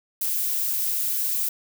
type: noise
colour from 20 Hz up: violet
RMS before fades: -25 dBFS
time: 0.21-1.49 s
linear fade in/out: 5 ms
effects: none